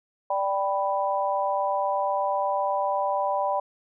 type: chord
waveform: sine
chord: G major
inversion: second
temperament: equal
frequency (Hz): 587.3 / 784 / 987.8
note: D5 / G5 / B5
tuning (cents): 0 / 0 / 0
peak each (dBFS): -27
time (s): 0.3-3.6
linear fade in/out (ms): 5
effects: none